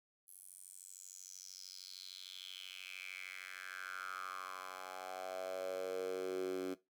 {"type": "tone with high-pass filter sweep", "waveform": "10% pulse", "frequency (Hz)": 93.1, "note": "F#2", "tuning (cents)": 11, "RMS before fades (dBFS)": -45, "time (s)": [0.27, 6.75], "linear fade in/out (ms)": 20, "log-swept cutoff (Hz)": [11000, 310], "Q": 5.4, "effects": ["noise-tail reverb RT60 0.2 s tail -17 dB re dry"]}